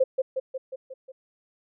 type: tone with echo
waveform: sine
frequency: 524 Hz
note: C5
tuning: 2 cents sharp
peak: -16 dBFS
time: 0-0.04 s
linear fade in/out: 10 ms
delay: 180 ms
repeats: 6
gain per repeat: -4 dB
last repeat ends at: 1.12 s
effects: none